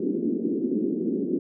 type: band-pass noise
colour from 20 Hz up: white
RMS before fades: -26 dBFS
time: 0-1.39 s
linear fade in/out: 5 ms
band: 200 to 380 Hz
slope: 48 dB/octave
effects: none